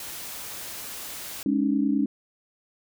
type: noise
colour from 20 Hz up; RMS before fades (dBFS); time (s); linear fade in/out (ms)
white; -37; 0-1.43; 2
type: chord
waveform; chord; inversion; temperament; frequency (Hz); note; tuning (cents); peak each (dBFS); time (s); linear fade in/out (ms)
sine; Ab suspended fourth; none; equal with one note detuned; 207.7 / 277.2 / 306.8; Ab3 / Db4 / Eb4; 0 / 0 / -24; -26 / -23 / -27; 1.46-2.06; 2
effects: none